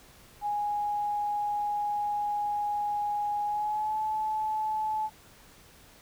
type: tone with pitch glide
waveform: sine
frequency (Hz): 828 to 863.7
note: G#5 to A5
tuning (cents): -5 to -32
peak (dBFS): -27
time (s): 0.41-5.1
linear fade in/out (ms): 50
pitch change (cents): +73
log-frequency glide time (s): 3.45-3.97
effects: pink hiss -55 dBFS RMS until 6.01 s